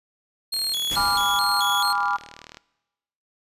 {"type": "tone with vibrato", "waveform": "40% pulse", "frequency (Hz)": 3776, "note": "A#7", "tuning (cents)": 22, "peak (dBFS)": -22, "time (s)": [0.52, 1.93], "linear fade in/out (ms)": 10, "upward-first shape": "square", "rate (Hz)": 2.3, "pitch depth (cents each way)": 200}
{"type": "click train", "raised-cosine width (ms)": 0.2, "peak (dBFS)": -22, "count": 80, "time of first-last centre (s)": [0.54, 2.571], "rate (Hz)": 38.9}
{"type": "noise with exponential decay", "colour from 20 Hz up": "pink", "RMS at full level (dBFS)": -31, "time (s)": [0.91, 2.16], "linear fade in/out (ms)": 2, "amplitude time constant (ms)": 270}
{"type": "chord", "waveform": "sine", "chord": "G# diminished seventh", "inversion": "none", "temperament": "equal with one note detuned", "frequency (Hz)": [818.7, 987.8, 1174.7, 1396.9], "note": ["G#5", "B5", "D6", "F6"], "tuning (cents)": [-25, 0, 0, 0], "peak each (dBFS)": -26, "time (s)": [0.96, 2.17], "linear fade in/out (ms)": 10}
{"effects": ["noise-tail reverb RT60 1.0 s tail -21 dB re dry", "resampled to 32000 Hz"]}